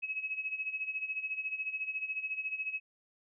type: tone with tremolo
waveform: sine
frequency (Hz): 2564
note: E7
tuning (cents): -49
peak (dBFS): -31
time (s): 0.02-2.8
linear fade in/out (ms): 20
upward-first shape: sine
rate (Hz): 14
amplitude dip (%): 75
effects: none